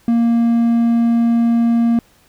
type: tone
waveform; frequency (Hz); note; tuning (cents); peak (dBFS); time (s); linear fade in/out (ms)
triangle; 233.1; A#3; 0; -9; 0.08-1.99; 2
effects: pink hiss -53 dBFS RMS until 2.28 s